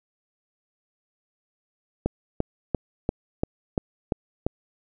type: click train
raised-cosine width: 2 ms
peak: -9 dBFS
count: 8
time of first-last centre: 2.06-4.465 s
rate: 2.91 Hz
effects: none